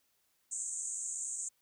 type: band-pass noise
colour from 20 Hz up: white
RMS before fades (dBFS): -39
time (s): 0.51-1.49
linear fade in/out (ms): 10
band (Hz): 6600 to 8500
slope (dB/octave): 96
effects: white hiss -75 dBFS RMS until 1.61 s